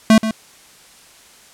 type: tone with echo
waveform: square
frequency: 220 Hz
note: A3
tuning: in tune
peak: -7 dBFS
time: 0.1-0.18 s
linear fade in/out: 2 ms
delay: 130 ms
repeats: 1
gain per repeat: -11 dB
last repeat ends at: 0.31 s
effects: white hiss -46 dBFS RMS until 1.53 s + low-pass 10000 Hz 12 dB/octave